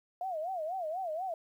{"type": "tone with vibrato", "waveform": "sine", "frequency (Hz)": 687, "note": "F5", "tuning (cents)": -29, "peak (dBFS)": -33, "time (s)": [0.21, 1.34], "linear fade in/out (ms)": 2, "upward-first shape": "sine", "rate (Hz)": 4.1, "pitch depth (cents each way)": 200, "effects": ["11-bit"]}